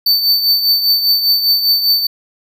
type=tone with tremolo; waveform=square; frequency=4548 Hz; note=C#8; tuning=44 cents sharp; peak=-8 dBFS; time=0.06-2.07 s; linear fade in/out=5 ms; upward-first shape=triangle; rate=5 Hz; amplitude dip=65%; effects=none

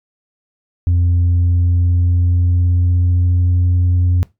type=tone with pitch glide; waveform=sine; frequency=87.31 to 88.94 Hz; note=F2 to F2; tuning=0 to +32 cents; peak=-8 dBFS; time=0.87-4.23 s; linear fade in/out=0 ms; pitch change=+32 cents; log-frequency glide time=1.19-3.67 s; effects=noise-tail reverb RT60 0.2 s tail -22 dB re dry + tanh soft clip ceiling -9 dBFS

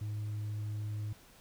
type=tone; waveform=sine; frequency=105.6 Hz; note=G#2; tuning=29 cents sharp; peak=-32 dBFS; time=0.01-1.13 s; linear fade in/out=5 ms; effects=tanh soft clip ceiling -34 dBFS + pink hiss -59 dBFS RMS until 1.4 s

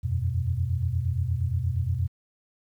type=chord; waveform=sine; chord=E suspended second; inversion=none; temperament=equal with one note detuned; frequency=83.99 / 92.5 / 123.47 Hz; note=E2 / F#2 / B2; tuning=+33 / 0 / 0 cents; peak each=-28 dBFS; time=0.03-2.08 s; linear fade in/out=20 ms; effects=10-bit

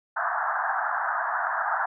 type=band-pass noise; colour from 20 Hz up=white; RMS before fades=-27 dBFS; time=0.16-1.86 s; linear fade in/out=10 ms; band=660 to 1700 Hz; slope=96 dB/octave; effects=none

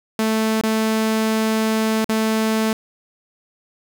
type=tone with dropouts; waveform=sawtooth; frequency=220 Hz; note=A3; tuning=in tune; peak=-13 dBFS; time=0.19-2.73 s; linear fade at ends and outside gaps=2 ms; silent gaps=0.612-0.635 / 2.045-2.092 s; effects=7-bit

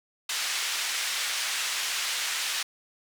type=band-pass noise; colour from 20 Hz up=pink; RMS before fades=-30 dBFS; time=0.29-2.63 s; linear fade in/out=5 ms; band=1900 to 8100 Hz; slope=12 dB/octave; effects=none

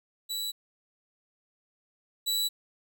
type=tone pair in turn; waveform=sawtooth; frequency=3937 / 3937 Hz; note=B7 / B7; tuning=-6 / -6 cents; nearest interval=unison; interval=0 cents; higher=neither; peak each=-28 / -23 dBFS; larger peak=second; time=0.29-0.52 / 2.26-2.49 s; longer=neither; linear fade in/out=20 ms; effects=none

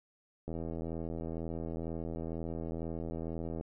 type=click train; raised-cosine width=2 ms; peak=-26 dBFS; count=258; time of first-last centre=0.48-3.61 s; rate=82.1 Hz; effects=none

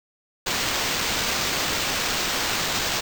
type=noise with sample-and-hold; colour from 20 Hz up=blue; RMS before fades=-25 dBFS; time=0.46-3.01 s; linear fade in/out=10 ms; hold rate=11025 Hz; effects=none

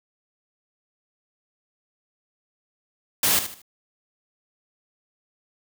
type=noise with echo; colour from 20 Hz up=white; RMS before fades=-20 dBFS; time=3.23-3.39 s; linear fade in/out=2 ms; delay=76 ms; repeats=3; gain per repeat=-10 dB; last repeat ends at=3.618 s; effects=none

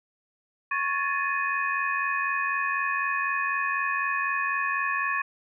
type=tone cluster; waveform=sine; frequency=1104 / 1706 / 1790 / 2495 Hz; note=C#6 / G#6 / A6 / D#7; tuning=-7 / +46 / +29 / +4 cents; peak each=-28 / -30 / -32 / -31 dBFS; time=0.71-5.22 s; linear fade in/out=5 ms; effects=none

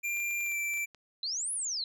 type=tone with pitch glide; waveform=square; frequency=2382 to 2340 Hz; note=D7 to D7; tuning=+24 to -7 cents; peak=-31 dBFS; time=0.03-0.86 s; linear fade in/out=20 ms; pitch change=-31 cents; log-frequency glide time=0.43-0.56 s
type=clicks; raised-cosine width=0.2 ms; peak=-35 dBFS; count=9; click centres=0.17 / 0.202 / 0.309 / 0.407 / 0.464 / 0.518 / 0.738 / 0.774 / 0.947 s
type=exponential two-way sweep; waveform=sine; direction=up then down; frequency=3951 to 10700 to 3951 Hz; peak=-31 dBFS; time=1.23-1.84 s; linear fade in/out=2 ms; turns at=1.53 s
effects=none

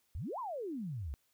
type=exponential two-way sweep; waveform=sine; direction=up then down; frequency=62 to 1087 to 62 Hz; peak=-37 dBFS; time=0.15-1.14 s; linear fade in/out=0 ms; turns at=0.39 s; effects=white hiss -75 dBFS RMS until 1.33 s

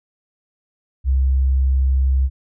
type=tone; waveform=sine; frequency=66.2 Hz; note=C2; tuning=21 cents sharp; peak=-13 dBFS; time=1.04-2.3 s; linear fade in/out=50 ms; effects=none

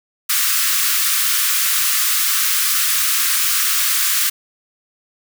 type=high-pass noise; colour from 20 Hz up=white; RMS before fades=-17 dBFS; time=0.29-4.3 s; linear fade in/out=10 ms; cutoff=1100 Hz; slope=96 dB/octave; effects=none

